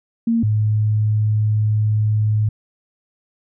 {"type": "tone pair in turn", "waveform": "sine", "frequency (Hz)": [230, 107.11], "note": ["A#3", "A2"], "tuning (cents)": [-23, -46], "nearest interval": "octave + minor second", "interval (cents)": 1323, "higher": "first", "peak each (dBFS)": [-14, -14], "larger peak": "neither", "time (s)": [[0.27, 0.43], [0.43, 2.49]], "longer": "second", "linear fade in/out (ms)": 5, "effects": []}